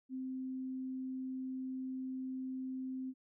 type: tone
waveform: sine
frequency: 260.1 Hz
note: C4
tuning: 10 cents flat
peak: -38 dBFS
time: 0.09-3.14 s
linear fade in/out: 50 ms
effects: none